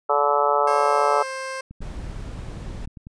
harmonic tone, 144.6 Hz, D3, 27 cents flat, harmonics 3 / 4 / 5 / 6 / 7 / 8 / 9, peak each -25 / -23 / -26 / -23 / -27 / -27 / -23 dBFS, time 0.09-1.23 s, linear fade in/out 10 ms
15% pulse tone with pitch glide, 538 to 527.8 Hz, C5 to C5, +48 to +15 cents, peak -22 dBFS, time 0.67-1.61 s, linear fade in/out 5 ms, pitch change -33 cents, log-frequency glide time 0.79-1.24 s
click train, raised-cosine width 5 ms, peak -27 dBFS, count 15, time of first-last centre 1.71-3.069 s, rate 10.3 Hz
brown noise, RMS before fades -33 dBFS, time 1.81-2.86 s, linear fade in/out 10 ms
effects resampled to 22050 Hz

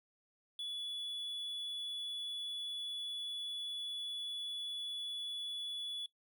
triangle tone, 3421 Hz, A7, 49 cents flat, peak -38 dBFS, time 0.59-6.06 s, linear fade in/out 2 ms, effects noise-tail reverb RT60 0.1 s tail -18 dB re dry

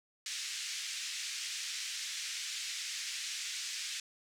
white band-pass noise, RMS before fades -40 dBFS, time 0.26-4 s, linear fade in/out 2 ms, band 1900 to 7100 Hz, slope 24 dB/octave, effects none

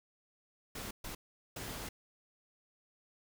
pink noise bursts at uneven times, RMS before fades -43 dBFS, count 3, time 0.75-0.91 / 1.04-1.15 / 1.56-1.89 s, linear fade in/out 5 ms, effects none

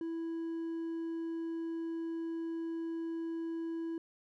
triangle tone with hard clipping, 330 Hz, E4, 2 cents sharp, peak -36 dBFS, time 0.01-3.98 s, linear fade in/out 2 ms, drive 5 dB, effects none

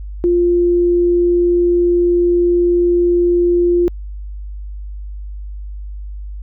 sine tone, 349.2 Hz, F4, in tune, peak -10 dBFS, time 0.24-3.88 s, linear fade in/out 0 ms, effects added 50 Hz sine -25 dBFS peak until 6.42 s

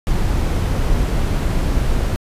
brown noise, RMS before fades -17 dBFS, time 0.07-2.16 s, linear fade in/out 0 ms, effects resampled to 32000 Hz

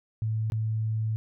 sine tone with dropouts, 110 Hz, A2, in tune, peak -25 dBFS, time 0.22-1.16 s, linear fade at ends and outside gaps 0 ms, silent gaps 0.5-0.521 s, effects none

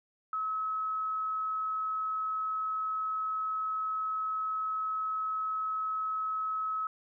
sine tone, 1287 Hz, E6, 42 cents flat, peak -30 dBFS, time 0.33-6.87 s, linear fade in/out 2 ms, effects none

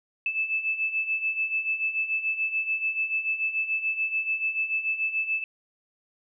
sine beating tone pair, 2620 / 2626.9 Hz, E7 / E7, -11 / -7 cents, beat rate 6.9 Hz, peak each -31 / -26 dBFS, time 0.26-5.44 s, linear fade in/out 2 ms, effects none

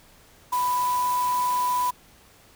sine tone in noise, 992 Hz, B5, 7 cents sharp, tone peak -21 dBFS, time 0.52-1.91 s, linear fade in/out 10 ms, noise white, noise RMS -36 dBFS, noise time 0.52-1.91 s, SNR +12 dB, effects pink hiss -54 dBFS RMS until 2.55 s

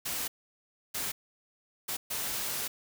white noise bursts at uneven times, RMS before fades -34 dBFS, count 4, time 0.05-0.28 / 0.94-1.12 / 1.88-1.97 / 2.1-2.68 s, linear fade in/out 10 ms, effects none

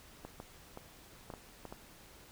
clicks, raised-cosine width 1 ms, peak -30 dBFS, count 7, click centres 0.25 / 0.401 / 0.774 / 1.302 / 1.338 / 1.653 / 1.725 s, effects pink hiss -57 dBFS RMS until 2.31 s

